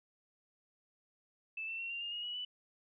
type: tone with pitch steps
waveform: sine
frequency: 2634 / 2680 / 2727 / 2775 / 2823 / 2872 / 2923 / 2974 Hz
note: E7 / E7 / F7 / F7 / F7 / F7 / F#7 / F#7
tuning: -2 / +28 / -42 / -12 / +18 / +48 / -22 / +8 cents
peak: -38 dBFS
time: 1.57-2.45 s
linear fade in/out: 5 ms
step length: 110 ms
effects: none